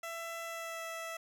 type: tone with pitch glide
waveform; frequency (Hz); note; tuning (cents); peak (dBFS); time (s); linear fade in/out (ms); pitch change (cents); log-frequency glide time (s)
15% pulse; 667 to 658.6; E5 to E5; +20 to -2; -33; 0.03-1.17; 5; -22; 0.43-0.82
effects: none